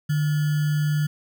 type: tone with sample-and-hold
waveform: sine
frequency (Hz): 150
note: D3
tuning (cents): +37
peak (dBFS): -19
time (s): 0.09-1.07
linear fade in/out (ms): 10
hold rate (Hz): 1575
effects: none